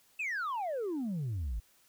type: exponential sweep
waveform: sine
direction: down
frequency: 2687 to 49.09 Hz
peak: -30 dBFS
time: 0.19-1.6 s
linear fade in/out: 10 ms
effects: tanh soft clip ceiling -31 dBFS + white hiss -66 dBFS RMS until 1.88 s